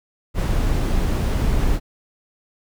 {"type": "noise", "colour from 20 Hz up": "brown", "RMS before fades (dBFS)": -19, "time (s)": [0.34, 1.8], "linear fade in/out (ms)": 50, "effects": []}